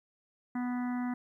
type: harmonic tone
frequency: 246.9 Hz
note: B3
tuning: in tune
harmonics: 1 / 3 / 4 / 5 / 6 / 7 / 8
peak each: -31 / -43 / -46 / -49 / -50 / -52 / -50 dBFS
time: 0.55-1.14 s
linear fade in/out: 5 ms
effects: 12-bit